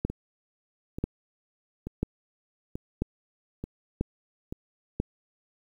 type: two click trains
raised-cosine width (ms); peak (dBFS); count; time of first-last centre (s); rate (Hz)
3; -21 / -13; 6 / 6; 0.1-4.525 / 0.05-5; 1.13 / 1.01
effects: 9-bit